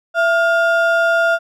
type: ring-modulated tone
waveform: triangle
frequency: 1041 Hz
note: C6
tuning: 9 cents flat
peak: -7 dBFS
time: 0.14-1.39 s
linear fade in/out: 50 ms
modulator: 373 Hz
effects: none